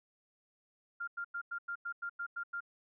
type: tone bursts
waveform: sine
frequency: 1396.9 Hz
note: F6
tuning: in tune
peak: -36 dBFS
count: 10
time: 1-2.606 s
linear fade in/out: 10 ms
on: 76 ms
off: 94 ms
effects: none